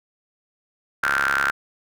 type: ring-modulated tone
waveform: sawtooth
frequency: 69.3 Hz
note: C#2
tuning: in tune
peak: -12 dBFS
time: 1.03-1.51 s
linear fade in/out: 5 ms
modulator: 1470 Hz
effects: none